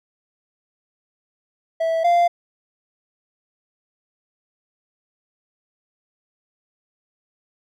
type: tone pair in turn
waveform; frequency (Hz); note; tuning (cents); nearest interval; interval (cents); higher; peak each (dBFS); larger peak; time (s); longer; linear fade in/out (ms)
triangle; 655 / 693.9; E5 / F5; -11 / -11; minor second; 100; second; -16 / -11; second; 1.8-2.04 / 2.04-2.28; neither; 10
effects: none